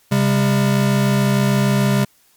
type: tone pair together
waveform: square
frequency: 134.06 / 200.7 Hz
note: C3 / G3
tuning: +42 / +41 cents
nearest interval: perfect fifth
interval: 699 cents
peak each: -17 dBFS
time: 0.11-2.05 s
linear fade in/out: 10 ms
effects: white hiss -56 dBFS RMS until 2.36 s + MP3 96 kbps